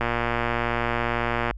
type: click train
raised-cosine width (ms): 0.5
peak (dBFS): -9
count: 178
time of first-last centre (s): 0.01-1.51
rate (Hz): 118
effects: added 50 Hz sine -34 dBFS peak until 1.57 s